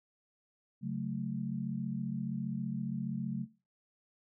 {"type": "chord", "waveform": "sine", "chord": "F# minor", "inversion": "second", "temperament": "equal", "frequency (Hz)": [138.59, 185, 220], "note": ["C#3", "F#3", "A3"], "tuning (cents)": [0, 0, 0], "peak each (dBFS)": [-38, -37, -38], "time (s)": [0.81, 3.47], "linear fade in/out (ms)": 50, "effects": ["noise-tail reverb RT60 0.3 s tail -19 dB re dry"]}